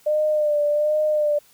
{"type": "tone with vibrato", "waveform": "sine", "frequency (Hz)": 600, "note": "D5", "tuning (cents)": 37, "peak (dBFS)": -17, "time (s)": [0.06, 1.39], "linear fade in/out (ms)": 10, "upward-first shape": "sine", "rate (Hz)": 1.3, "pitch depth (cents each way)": 36, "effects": ["white hiss -55 dBFS RMS until 1.53 s"]}